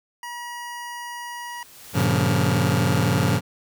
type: tone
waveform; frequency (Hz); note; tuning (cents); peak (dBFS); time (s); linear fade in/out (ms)
25% pulse; 960; B5; -49; -28; 0.23-1.63; 2
type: noise with exponential growth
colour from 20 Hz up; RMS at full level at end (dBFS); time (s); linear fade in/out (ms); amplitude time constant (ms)
white; -37; 0.8-2.05; 5; 270
type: chord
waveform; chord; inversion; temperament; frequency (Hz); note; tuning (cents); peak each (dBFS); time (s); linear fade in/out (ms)
sawtooth; G half-diminished seventh; none; just; 98 / 117.6 / 141.12 / 176.4; G2 / Bb2 / Db3 / F3; 0 / +16 / +31 / +18; -20 / -19 / -19 / -20; 1.93-3.41; 50
effects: none